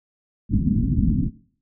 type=low-pass noise; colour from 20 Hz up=white; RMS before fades=-20 dBFS; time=0.49-1.31 s; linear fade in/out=50 ms; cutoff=260 Hz; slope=48 dB/octave; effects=noise-tail reverb RT60 0.5 s tail -19 dB re dry